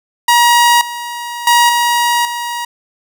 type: tone with level steps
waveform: sawtooth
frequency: 953 Hz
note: A#5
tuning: 38 cents sharp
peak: -3 / -18 / -3 / -7 / -15 dBFS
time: 0.28-2.65 s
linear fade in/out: 5 ms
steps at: 0.81 / 1.47 / 1.69 / 2.25 s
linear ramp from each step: 2 ms
effects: none